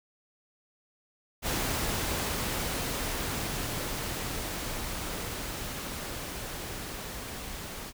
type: noise with level ramp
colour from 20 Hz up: pink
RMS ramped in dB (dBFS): -30 to -40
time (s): 1.42-7.93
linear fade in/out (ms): 50
effects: none